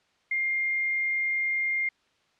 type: tone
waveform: sine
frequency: 2115 Hz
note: C7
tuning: 18 cents sharp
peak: -24 dBFS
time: 0.31-1.89 s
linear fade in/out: 5 ms
effects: white hiss -67 dBFS RMS until 2.39 s + low-pass 4000 Hz 12 dB/octave